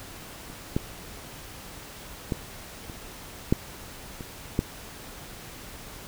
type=clicks; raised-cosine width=3 ms; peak=-28 / -11 / -13 / -27 / -6 / -25 / -9 dBFS; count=7; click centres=0.501 / 0.765 / 2.322 / 2.898 / 3.525 / 4.208 / 4.591 s; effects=pink hiss -43 dBFS RMS until 6.07 s